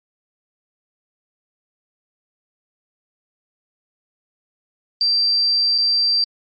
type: tone with dropouts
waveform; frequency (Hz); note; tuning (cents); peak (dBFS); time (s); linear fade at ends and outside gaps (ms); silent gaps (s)
sine; 4699; D8; 0; -14; 5.01-6.24; 1; 5.78-5.784
effects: MP3 32 kbps